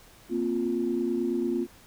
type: chord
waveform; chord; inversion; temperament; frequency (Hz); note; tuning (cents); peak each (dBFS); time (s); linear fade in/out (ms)
sine; Bb suspended second; none; just; 233.1 / 262.2 / 349.6; Bb3 / C4 / F4; 0 / +4 / +2; -30 / -30 / -27; 0.29-1.67; 50
effects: tanh soft clip ceiling -16 dBFS + pink hiss -54 dBFS RMS until 1.86 s